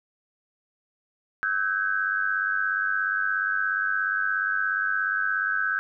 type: tone cluster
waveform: sine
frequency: 1302 / 1525 / 1622 Hz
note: E6 / G6 / G#6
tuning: -22 / -48 / -41 cents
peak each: -31 / -25 / -28 dBFS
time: 1.43-5.79 s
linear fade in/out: 0 ms
effects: none

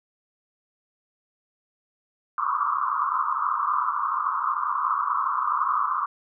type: band-pass noise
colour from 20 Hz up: white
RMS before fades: -25 dBFS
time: 2.38-6.06 s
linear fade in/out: 2 ms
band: 1000 to 1300 Hz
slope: 96 dB/octave
effects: none

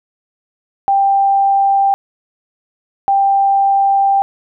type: tone pair in turn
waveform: sine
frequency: 789 / 789 Hz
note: G5 / G5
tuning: +11 / +11 cents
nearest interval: unison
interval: 0 cents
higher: neither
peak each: -9 dBFS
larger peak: neither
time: 0.88-1.94 / 3.08-4.22 s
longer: second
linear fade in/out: 0 ms
effects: none

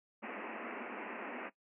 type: band-pass noise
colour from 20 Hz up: pink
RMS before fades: -44 dBFS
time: 0.22-1.5 s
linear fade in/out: 20 ms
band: 210 to 2700 Hz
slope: 96 dB/octave
effects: noise-tail reverb RT60 0.1 s tail -17 dB re dry

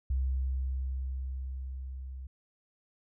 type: tone with level ramp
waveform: sine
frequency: 65.41 Hz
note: C2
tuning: in tune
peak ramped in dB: -26 to -39 dBFS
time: 0.1-2.27 s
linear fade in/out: 5 ms
effects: none

